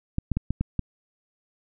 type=clicks; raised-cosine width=5 ms; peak=-12 dBFS; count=6; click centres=0.184 / 0.317 / 0.37 / 0.506 / 0.61 / 0.793 s; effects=none